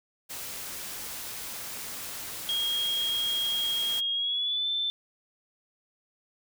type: noise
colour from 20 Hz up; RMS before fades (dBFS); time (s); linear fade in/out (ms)
white; -38; 0.29-4.01; 20
type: tone with pitch glide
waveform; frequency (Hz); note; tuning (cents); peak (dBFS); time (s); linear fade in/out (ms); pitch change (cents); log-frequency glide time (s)
sine; 3263 to 3538; G#7 to A7; -31 to +9; -26; 2.49-4.9; 0; +140; 4.13-4.68
effects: none